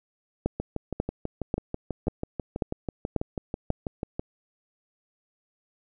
two click trains, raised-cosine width 2 ms, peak -11 / -16 dBFS, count 7 / 23, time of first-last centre 0.46-3.703 / 0.6-4.195 s, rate 1.85 / 6.12 Hz, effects none

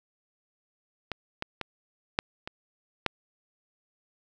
clicks, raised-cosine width 0.3 ms, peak -16 / -15 / -16 / -7 / -20 / -8 dBFS, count 6, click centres 1.117 / 1.424 / 1.613 / 2.189 / 2.475 / 3.063 s, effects none

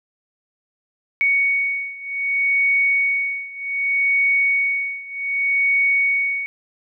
sine beating tone pair, 2231 / 2231.65 Hz, C#7 / C#7, +11 / +11 cents, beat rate 0.65 Hz, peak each -19 / -21 dBFS, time 1.21-6.46 s, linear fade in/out 0 ms, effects none

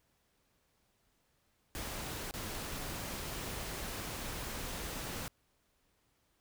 pink noise with dropouts, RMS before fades -41 dBFS, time 1.75-5.28 s, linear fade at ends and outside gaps 0 ms, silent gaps 2.31-2.339 s, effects pink hiss -75 dBFS RMS until 6.4 s

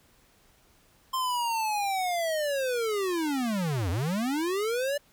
square linear two-way sweep, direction down then up, 1054 to 81.1 to 588 Hz, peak -27 dBFS, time 1.13-4.98 s, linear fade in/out 10 ms, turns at 3.9 s, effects pink hiss -62 dBFS RMS until 5.12 s

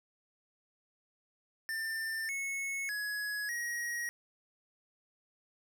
square tone with pitch steps, 1791 / 2195 / 1680 / 1894 Hz, A6 / C#7 / G#6 / A#6, +30 / -18 / +19 / +27 cents, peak -35 dBFS, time 1.69-4.09 s, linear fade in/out 0 ms, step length 600 ms, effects 11-bit

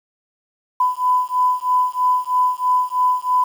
sine beating tone pair, 1000 / 1003.1 Hz, B5 / B5, +21 / +27 cents, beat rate 3.1 Hz, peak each -18 dBFS, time 0.8-3.44 s, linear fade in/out 5 ms, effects 7-bit

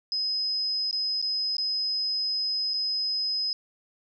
sine tone with dropouts, 5060 Hz, D#8, 28 cents sharp, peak -25 dBFS, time 0.12-3.53 s, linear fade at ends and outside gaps 1 ms, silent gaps 0.911-0.928 / 1.216-1.225 / 1.568-1.582 / 2.736-2.74 s, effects none

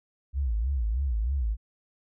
sine tone with vibrato, 61 Hz, B1, 21 cents flat, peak -24 dBFS, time 0.33-1.57 s, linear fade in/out 50 ms, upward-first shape sine, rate 3.2 Hz, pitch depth 250 cents each way, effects none

